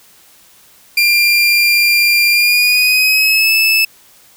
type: tone with pitch glide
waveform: 30% pulse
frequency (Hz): 2388 to 2619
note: D7 to E7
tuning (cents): +28 to -12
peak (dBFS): -6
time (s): 0.97-3.85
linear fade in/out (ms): 5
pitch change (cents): +160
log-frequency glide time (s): 2.31-3.53
effects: white hiss -46 dBFS RMS until 4.36 s